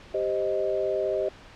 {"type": "chord", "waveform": "sine", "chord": "C minor", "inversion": "second", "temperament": "equal", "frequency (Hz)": [392, 523.3, 622.3], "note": ["G4", "C5", "Eb5"], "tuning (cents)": [0, 0, 0], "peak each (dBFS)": [-28, -30, -27], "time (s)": [0.14, 1.29], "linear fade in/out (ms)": 5, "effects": ["pink hiss -48 dBFS RMS until 1.55 s", "low-pass 4000 Hz 12 dB/octave"]}